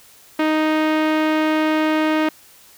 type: tone with low-pass filter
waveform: sawtooth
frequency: 311.1 Hz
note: D#4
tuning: in tune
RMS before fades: -18 dBFS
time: 0.39-2.29 s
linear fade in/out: 5 ms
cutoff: 2600 Hz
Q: 1.1
effects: white hiss -48 dBFS RMS until 2.77 s